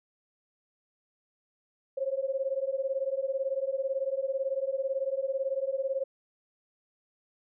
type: beating tone pair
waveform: sine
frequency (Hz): 529 / 547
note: C5 / C#5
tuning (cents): +19 / -23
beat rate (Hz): 18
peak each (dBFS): -31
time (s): 1.97-6.04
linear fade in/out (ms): 10
effects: none